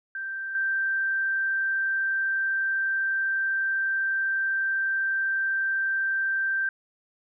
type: tone with level steps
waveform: sine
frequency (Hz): 1568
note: G6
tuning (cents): 0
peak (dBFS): -30 / -23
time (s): 0.15-6.69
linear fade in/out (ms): 2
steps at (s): 0.55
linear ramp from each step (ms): 2
effects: none